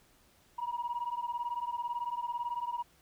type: beating tone pair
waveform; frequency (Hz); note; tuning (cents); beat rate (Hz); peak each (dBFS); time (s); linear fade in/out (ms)
sine; 949 / 967; A#5 / B5; +31 / -37; 18; -35 / -35; 0.58-2.83; 10
effects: tanh soft clip ceiling -28 dBFS + pink hiss -65 dBFS RMS until 3.01 s